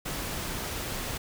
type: noise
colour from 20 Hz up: pink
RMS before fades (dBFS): -34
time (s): 0.05-1.18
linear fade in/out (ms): 10
effects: none